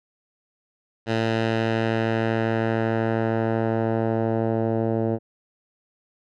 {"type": "tone with low-pass filter sweep", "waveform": "10% pulse", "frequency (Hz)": 112.8, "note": "A2", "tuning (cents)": 44, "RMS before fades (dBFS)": -23, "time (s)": [1.06, 5.19], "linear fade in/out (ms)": 50, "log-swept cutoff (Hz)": [3800, 570], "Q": 0.96, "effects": []}